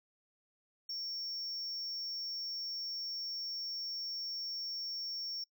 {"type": "tone", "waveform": "triangle", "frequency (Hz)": 5480, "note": "F8", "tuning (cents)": -34, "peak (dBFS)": -37, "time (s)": [0.89, 5.44], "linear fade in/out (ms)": 5, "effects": ["noise-tail reverb RT60 0.1 s tail -24 dB re dry"]}